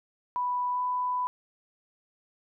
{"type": "tone with pitch glide", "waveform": "sine", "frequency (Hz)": [987.8, 995.2], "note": ["B5", "B5"], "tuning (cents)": [0, 13], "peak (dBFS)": -26, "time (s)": [0.36, 1.27], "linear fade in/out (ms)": 0, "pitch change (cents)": 13, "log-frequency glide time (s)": [0.72, 0.8], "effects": []}